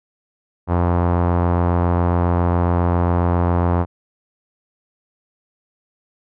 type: tone with low-pass filter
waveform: sawtooth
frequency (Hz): 87.31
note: F2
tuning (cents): 0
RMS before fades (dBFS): -17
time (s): 0.67-3.86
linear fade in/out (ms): 50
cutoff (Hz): 1000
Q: 1.9
effects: none